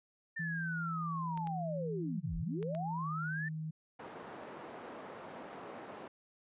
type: linear two-way sweep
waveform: sine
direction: down then up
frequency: 1807 to 30.45 to 1807 Hz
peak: -37 dBFS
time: 0.36-3.49 s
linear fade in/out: 10 ms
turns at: 2.37 s
type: tone with pitch glide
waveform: sine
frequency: 164.81 to 157.28 Hz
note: E3 to D#3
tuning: 0 to +19 cents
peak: -37 dBFS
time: 0.39-3.71 s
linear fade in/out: 10 ms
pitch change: -81 cents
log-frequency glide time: 3.01-3.06 s
type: clicks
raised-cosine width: 0.3 ms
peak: -33 dBFS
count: 4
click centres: 1.375 / 1.472 / 2.628 / 2.75 s
type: band-pass noise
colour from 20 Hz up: white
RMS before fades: -48 dBFS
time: 3.99-6.08 s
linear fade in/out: 5 ms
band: 200 to 860 Hz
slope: 12 dB/octave
effects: resampled to 8000 Hz